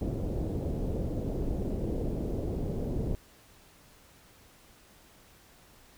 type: low-pass noise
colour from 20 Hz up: pink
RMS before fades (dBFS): -32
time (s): 0.01-3.15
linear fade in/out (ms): 0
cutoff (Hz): 530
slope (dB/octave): 24
effects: pink hiss -58 dBFS RMS until 5.97 s